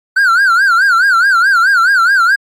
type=tone with vibrato; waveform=triangle; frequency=1478 Hz; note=F#6; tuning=2 cents flat; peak=-5 dBFS; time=0.16-2.36 s; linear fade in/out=10 ms; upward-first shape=sine; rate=4.7 Hz; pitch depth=170 cents each way; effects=AAC 48 kbps